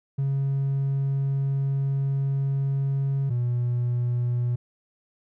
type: tone pair in turn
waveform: triangle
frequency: 137.3 / 121.69 Hz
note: C#3 / B2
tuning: -16 / -25 cents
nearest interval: major second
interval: 209 cents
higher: first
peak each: -19 dBFS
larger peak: neither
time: 0.18-3.3 / 3.3-4.56 s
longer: first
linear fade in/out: 10 ms
effects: tanh soft clip ceiling -17 dBFS